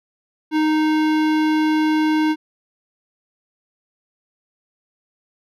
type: tone with hard clipping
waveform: sine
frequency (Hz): 310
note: D#4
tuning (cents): -6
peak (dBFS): -17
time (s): 0.51-2.36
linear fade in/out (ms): 50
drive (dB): 18
effects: none